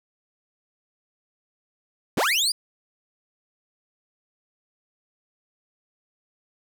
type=linear sweep; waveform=30% pulse; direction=up; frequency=98 to 4978 Hz; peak=-17 dBFS; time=2.17-2.52 s; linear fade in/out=5 ms; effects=none